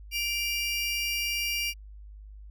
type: tone pair together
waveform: 30% pulse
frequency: 2353 / 2823 Hz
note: D7 / F7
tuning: +3 / +18 cents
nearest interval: minor third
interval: 315 cents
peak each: -28 dBFS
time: 0.11-1.74 s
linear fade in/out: 50 ms
effects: added 51 Hz sine -43 dBFS peak until 2.5 s